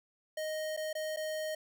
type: tone with dropouts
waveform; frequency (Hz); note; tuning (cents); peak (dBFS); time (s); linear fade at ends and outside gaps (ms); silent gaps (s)
square; 622.3; D#5; 0; -35; 0.37-1.55; 5; 0.766-0.773 / 0.93-0.951 / 1.163-1.17
effects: none